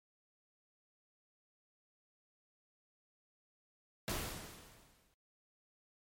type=noise with exponential decay; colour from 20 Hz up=pink; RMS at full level=-36 dBFS; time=4.08-5.14 s; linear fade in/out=0 ms; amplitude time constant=230 ms; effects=MP3 64 kbps